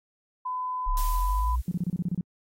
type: tone with pitch glide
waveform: sine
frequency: 1008 to 1000.5 Hz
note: B5 to B5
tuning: +35 to +22 cents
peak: -28 dBFS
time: 0.45-1.56 s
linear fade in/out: 10 ms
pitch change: -13 cents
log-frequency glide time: 1.11-1.23 s
type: exponential sweep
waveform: sine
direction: up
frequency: 32 to 64 Hz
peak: -23 dBFS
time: 0.86-1.62 s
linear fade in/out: 20 ms
type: noise with exponential decay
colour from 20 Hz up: blue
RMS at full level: -34 dBFS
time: 0.97-2.17 s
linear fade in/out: 1 ms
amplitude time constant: 260 ms
type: tone bursts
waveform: sine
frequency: 175.8 Hz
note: F3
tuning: 12 cents sharp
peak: -24 dBFS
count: 9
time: 1.68-2.21 s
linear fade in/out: 2 ms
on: 34 ms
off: 28 ms
effects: AAC 48 kbps